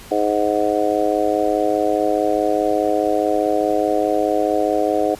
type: harmonic tone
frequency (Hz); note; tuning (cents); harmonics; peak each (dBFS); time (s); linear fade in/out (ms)
104.8; G#2; +16; 3 / 4 / 5 / 6 / 7; -22 / -22 / -22 / -22 / -22; 0.11-5.15; 5
effects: pink hiss -40 dBFS RMS until 5.19 s + resampled to 32000 Hz